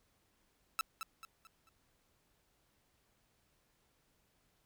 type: tone with echo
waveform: sawtooth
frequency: 1318.5 Hz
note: E6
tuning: in tune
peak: -28 dBFS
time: 0.79-0.81 s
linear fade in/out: 0 ms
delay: 220 ms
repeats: 4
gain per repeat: -8 dB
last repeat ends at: 1.69 s
effects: pink hiss -75 dBFS RMS until 4.65 s

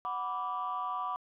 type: chord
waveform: sine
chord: B minor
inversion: second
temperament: equal with one note detuned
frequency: 740 / 987.8 / 1166.5 Hz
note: F#5 / B5 / D6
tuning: 0 / 0 / -12 cents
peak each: -38 / -36 / -34 dBFS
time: 0.05-1.16 s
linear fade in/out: 0 ms
effects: tanh soft clip ceiling -26 dBFS

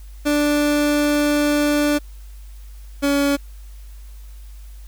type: tone pair in turn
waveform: 30% pulse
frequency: 293.7 / 282.6 Hz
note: D4 / C#4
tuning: 0 / +34 cents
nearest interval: minor second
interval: 66 cents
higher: first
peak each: -13 dBFS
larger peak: neither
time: 0.25-1.99 / 3.02-3.37 s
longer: first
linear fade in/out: 20 ms
effects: added 50 Hz sine -35 dBFS peak until 4.87 s + white hiss -53 dBFS RMS until 4.87 s

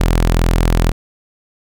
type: tone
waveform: sawtooth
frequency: 42.01 Hz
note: E1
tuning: 34 cents sharp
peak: -7 dBFS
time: 0-0.92 s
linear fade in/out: 10 ms
effects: none

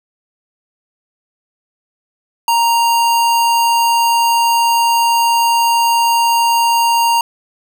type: tone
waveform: square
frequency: 932.3 Hz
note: A#5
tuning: in tune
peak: -11 dBFS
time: 2.48-7.21 s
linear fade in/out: 2 ms
effects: none

